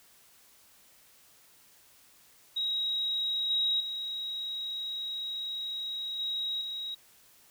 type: tone with level steps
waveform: sine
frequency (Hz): 3817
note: A#7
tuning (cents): +40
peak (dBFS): -28 / -25 / -33 / -30 / -34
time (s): 2.56-6.95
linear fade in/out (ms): 10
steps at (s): 3.5 / 3.8 / 6.19 / 6.61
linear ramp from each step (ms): 5
effects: white hiss -60 dBFS RMS until 7.5 s